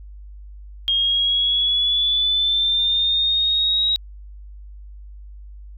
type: exponential sweep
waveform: sine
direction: up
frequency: 3236 to 3831 Hz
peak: -16 dBFS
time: 0.88-3.96 s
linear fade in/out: 0 ms
effects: added 50 Hz sine -36 dBFS peak until 5.77 s